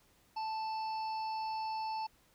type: harmonic tone with a mistuned harmonic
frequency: 880 Hz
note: A5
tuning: in tune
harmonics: 1 / 3 / 5 / 6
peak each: -35 / -51 / -50 / -53 dBFS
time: 0.36-2.07 s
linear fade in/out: 10 ms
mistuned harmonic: 5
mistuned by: +15 cents
effects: pink hiss -68 dBFS RMS until 2.34 s